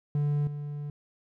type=tone with level steps; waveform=triangle; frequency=146.2 Hz; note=D3; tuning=7 cents flat; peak=-22 / -31 dBFS; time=0.15-0.9 s; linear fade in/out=2 ms; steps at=0.47 s; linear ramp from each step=2 ms; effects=none